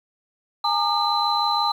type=tone cluster; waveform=sine; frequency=827 / 913 / 1204 / 4036 Hz; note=G#5 / A#5 / D6 / B7; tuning=-8 / -36 / +43 / +37 cents; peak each=-24 dBFS; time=0.64-1.72 s; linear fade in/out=5 ms; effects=tanh soft clip ceiling -8 dBFS + 8-bit